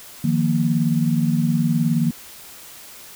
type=chord; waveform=sine; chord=Eb suspended second; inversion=none; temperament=equal; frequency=155.56 / 174.61 / 233.1 Hz; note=Eb3 / F3 / Bb3; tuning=0 / 0 / 0 cents; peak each=-20 / -22 / -20 dBFS; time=0.24-2.11 s; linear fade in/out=5 ms; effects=white hiss -41 dBFS RMS until 3.15 s